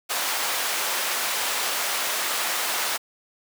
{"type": "high-pass noise", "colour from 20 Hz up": "pink", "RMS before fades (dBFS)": -26, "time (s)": [0.09, 2.98], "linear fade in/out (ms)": 20, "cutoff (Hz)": 800, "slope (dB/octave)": 12, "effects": []}